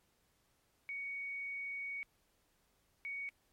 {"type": "tone bursts at uneven times", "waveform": "sine", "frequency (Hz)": 2236, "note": "C#7", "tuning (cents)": 14, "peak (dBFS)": -39, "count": 2, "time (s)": [[0.89, 2.03], [3.05, 3.29]], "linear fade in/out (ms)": 0, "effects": ["pink hiss -75 dBFS RMS until 3.52 s", "MP3 64 kbps"]}